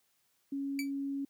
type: tone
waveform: sine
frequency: 277.2 Hz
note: C#4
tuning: in tune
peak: -33 dBFS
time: 0.52-1.25 s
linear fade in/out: 5 ms
type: tone with exponential decay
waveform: sawtooth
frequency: 2306 Hz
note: D7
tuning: 32 cents flat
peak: -29 dBFS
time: 0.79-0.91 s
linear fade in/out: 1 ms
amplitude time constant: 25 ms
effects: white hiss -74 dBFS RMS until 1.29 s + high-pass 60 Hz 12 dB/octave